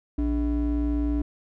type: ring-modulated tone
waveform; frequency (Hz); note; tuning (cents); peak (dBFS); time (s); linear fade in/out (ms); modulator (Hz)
triangle; 174.61; F3; 0; -17; 0.18-1.22; 5; 117
effects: none